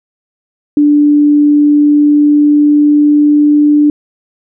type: tone with pitch glide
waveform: sine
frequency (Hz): 293.7 to 295.7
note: D4 to D4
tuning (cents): 0 to +12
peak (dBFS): -4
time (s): 0.77-3.9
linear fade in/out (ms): 2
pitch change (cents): +12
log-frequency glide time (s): 1.51-3.79
effects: none